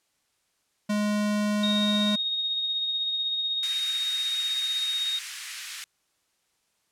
square tone, 208.6 Hz, G#3, 8 cents sharp, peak -24 dBFS, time 0.89-2.16 s, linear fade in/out 10 ms
sine tone with tremolo, 3729 Hz, A#7, in tune, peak -24 dBFS, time 1.63-5.19 s, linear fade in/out 5 ms, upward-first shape sine, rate 16 Hz, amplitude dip 30%
pink high-pass noise, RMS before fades -37 dBFS, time 3.63-5.84 s, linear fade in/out 0 ms, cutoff 1700 Hz, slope 24 dB/octave
effects white hiss -72 dBFS RMS until 6.91 s + low-pass 10000 Hz 12 dB/octave

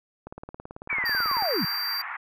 click train, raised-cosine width 1 ms, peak -24 dBFS, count 22, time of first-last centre 0.27-1.424 s, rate 18.2 Hz
white band-pass noise, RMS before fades -35 dBFS, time 0.89-2.17 s, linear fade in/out 10 ms, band 860 to 2100 Hz, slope 48 dB/octave
sine linear sweep, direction down, 2349 to 134.5 Hz, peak -25 dBFS, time 0.9-1.65 s, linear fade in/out 2 ms
square tone, 4699 Hz, D8, in tune, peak -28 dBFS, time 1.05-2.02 s, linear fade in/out 10 ms
effects none

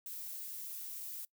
violet noise, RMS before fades -44 dBFS, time 0.06-1.25 s, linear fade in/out 2 ms, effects noise-tail reverb RT60 0.1 s tail -22 dB re dry

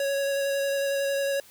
square tone with vibrato, 555 Hz, C#5, 2 cents sharp, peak -25 dBFS, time 0-1.4 s, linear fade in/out 2 ms, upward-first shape square, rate 11 Hz, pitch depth 9 cents each way, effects white hiss -53 dBFS RMS until 1.5 s

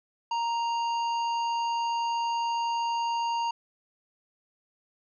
harmonic tone, 932.3 Hz, A#5, in tune, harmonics 1 / 3 / 5 / 7, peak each -26 / -38 / -43 / -50 dBFS, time 0.31-3.51 s, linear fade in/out 5 ms, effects none

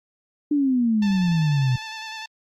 sine exponential sweep, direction down, 299.7 to 123.47 Hz, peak -17 dBFS, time 0.51-1.76 s, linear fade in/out 5 ms
10% pulse tone with vibrato, 880 Hz, A5, in tune, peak -23 dBFS, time 1.02-2.26 s, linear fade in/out 5 ms, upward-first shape square, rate 10 Hz, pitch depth 20 cents each way
effects low-pass 6000 Hz 12 dB/octave + Opus 24 kbps

